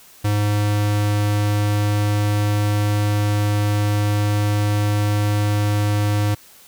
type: tone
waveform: square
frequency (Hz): 103.83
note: G#2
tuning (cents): 0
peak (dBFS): -17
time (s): 0.24-6.35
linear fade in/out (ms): 10
effects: white hiss -47 dBFS RMS until 6.67 s